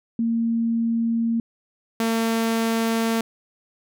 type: tone pair in turn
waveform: sine / sawtooth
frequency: 230 / 226.7 Hz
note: A#3 / A#3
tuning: -23 / -48 cents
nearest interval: unison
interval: 25 cents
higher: first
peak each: -19 / -16 dBFS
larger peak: second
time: 0.19-1.4 / 2-3.21 s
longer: neither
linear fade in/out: 2 ms
effects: none